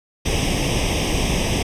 pink noise with comb filter, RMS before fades -20 dBFS, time 0.25-1.63 s, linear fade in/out 10 ms, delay 0.35 ms, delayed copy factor +0.85, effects low-pass 8000 Hz 12 dB/octave

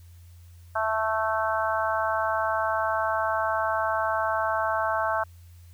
harmonic tone, 220 Hz, A3, in tune, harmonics 3 / 4 / 5 / 6 / 7, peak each -28 / -29 / -30 / -31 / -31 dBFS, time 0.75-5.24 s, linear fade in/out 10 ms, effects added 86 Hz sine -46 dBFS peak until 5.73 s + white hiss -62 dBFS RMS until 5.73 s

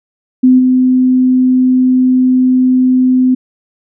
sine tone with level steps, 255.3 Hz, C4, 42 cents flat, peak -3 / -6 dBFS, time 0.43-3.35 s, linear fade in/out 10 ms, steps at 0.58 s, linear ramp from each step 20 ms, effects none

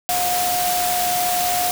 sine tone in noise, 717 Hz, F5, 45 cents sharp, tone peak -20 dBFS, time 0.09-1.71 s, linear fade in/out 0 ms, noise white, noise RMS -23 dBFS, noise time 0.09-1.71 s, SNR 0 dB, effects none

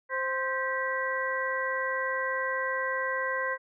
harmonic tone with a mistuned harmonic, 523.3 Hz, C5, in tune, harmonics 1 / 2 / 3 / 4, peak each -33 / -33 / -33 / -33 dBFS, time 0.09-3.58 s, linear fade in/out 50 ms, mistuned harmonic 4, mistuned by -130 cents, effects none

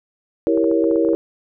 sine chord, E diminished seventh, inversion none, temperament equal, 329.6 / 392 / 466.2 / 554.4 Hz, E4 / G4 / Bb4 / Db5, 0 / 0 / 0 / 0 cents, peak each -17 / -23 / -19 / -22 dBFS, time 0.47-1.15 s, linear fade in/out 0 ms
clicks, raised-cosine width 1 ms, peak -22 dBFS, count 9, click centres 0.575 / 0.642 / 0.714 / 0.841 / 0.912 / 0.959 / 1.049 / 1.088 / 1.134 s
effects none

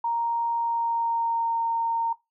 sine tone with pitch glide, 932.3 to 920 Hz, A#5 to A#5, 0 to -23 cents, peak -23 dBFS, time 0.04-2.13 s, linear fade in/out 5 ms, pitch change -23 cents, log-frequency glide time 0.54-1.6 s, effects noise-tail reverb RT60 0.2 s tail -19 dB re dry

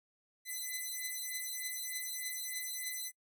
5% pulse beating tone pair, 2014 / 2017.3 Hz, B6 / B6, +33 / +36 cents, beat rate 3.3 Hz, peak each -31 dBFS, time 0.45-3.12 s, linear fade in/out 50 ms, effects noise-tail reverb RT60 0.1 s tail -24 dB re dry

